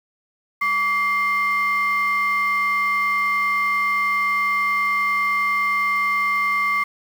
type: tone pair together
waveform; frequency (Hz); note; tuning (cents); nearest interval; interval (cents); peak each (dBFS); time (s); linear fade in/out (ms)
sine; 1150.3 / 2100; D6 / C7; -36 / +6; minor seventh; 1042; -19; 0.61-6.84; 10
effects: tanh soft clip ceiling -13 dBFS + 7-bit